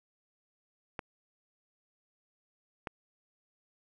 clicks, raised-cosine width 0.5 ms, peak -21 dBFS, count 2, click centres 0.992 / 2.872 s, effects none

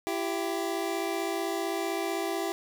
25% pulse tone pair together, 335.3 / 391 Hz, E4 / G4, +30 / -4 cents, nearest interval minor third, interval 266 cents, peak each -28 dBFS, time 0.07-2.52 s, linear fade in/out 0 ms, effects none

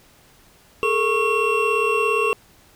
triangle tone cluster, 419.6 / 456.9 / 1100 / 2722 Hz, G#4 / A#4 / C#6 / F7, +18 / -35 / -14 / -45 cents, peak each -21 dBFS, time 0.83-2.33 s, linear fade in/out 0 ms, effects pink hiss -53 dBFS RMS until 2.75 s

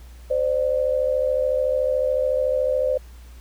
sine tone pair together, 519 / 592.8 Hz, C5 / D5, -14 / +16 cents, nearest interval major second, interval 230 cents, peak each -20 / -23 dBFS, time 0.3-2.98 s, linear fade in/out 10 ms, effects added 60 Hz sine -40 dBFS peak until 3.4 s + pink hiss -53 dBFS RMS until 3.4 s

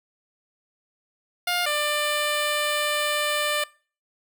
10% pulse tone pair in turn, 708 / 594.4 Hz, F5 / D5, +23 / +21 cents, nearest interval minor third, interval 302 cents, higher first, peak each -14 dBFS, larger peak neither, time 1.47-1.66 / 1.66-3.64 s, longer second, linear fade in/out 5 ms, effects noise-tail reverb RT60 0.4 s tail -23 dB re dry

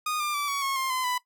sawtooth tone with pitch steps, 1233 / 1195.8 / 1159.8 / 1124.8 / 1090.9 / 1058 / 1026.1 / 995.2 Hz, D#6 / D6 / D6 / C#6 / C#6 / C6 / C6 / B5, -16 / +31 / -22 / +25 / -28 / +19 / -34 / +13 cents, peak -23 dBFS, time 0.06-1.18 s, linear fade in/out 5 ms, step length 140 ms, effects noise-tail reverb RT60 0.1 s tail -17 dB re dry

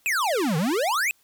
square exponential two-way sweep, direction down then up, 2663 to 146.83 to 2663 Hz, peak -22 dBFS, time 0.06-1.11 s, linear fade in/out 0 ms, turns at 0.57 s, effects white hiss -63 dBFS RMS until 1.23 s

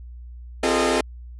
sawtooth tone cluster, 260.5 / 346 / 411.6 / 446.5 / 616 Hz, C4 / F4 / G#4 / A4 / D#5, -7 / -16 / -16 / +25 / -17 cents, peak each -21 dBFS, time 0.63-1.01 s, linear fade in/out 5 ms, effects added 60 Hz sine -36 dBFS peak until 1.39 s + resampled to 24000 Hz

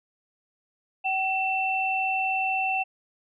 sine tone pair together, 763.1 / 2682 Hz, G5 / E7, -47 / +29 cents, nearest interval octave + minor seventh, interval 2176 cents, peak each -26 dBFS, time 1.04-2.84 s, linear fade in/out 20 ms, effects none

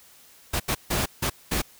pink noise bursts at uneven times, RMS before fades -25 dBFS, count 5, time 0.53-0.6 / 0.68-0.75 / 0.9-1.06 / 1.22-1.3 / 1.51-1.62 s, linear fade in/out 10 ms, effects white hiss -53 dBFS RMS until 1.79 s

